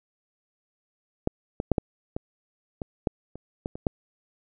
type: clicks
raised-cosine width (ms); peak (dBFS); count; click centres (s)
2; -9 / -14 / -6 / -9 / -16 / -18 / -9 / -26 / -16 / -23 / -9; 11; 1.274 / 1.601 / 1.717 / 1.782 / 2.165 / 2.818 / 3.072 / 3.356 / 3.659 / 3.755 / 3.868
effects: none